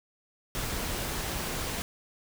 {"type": "noise", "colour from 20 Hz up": "pink", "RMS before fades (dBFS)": -33, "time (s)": [0.55, 1.82], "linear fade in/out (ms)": 0, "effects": []}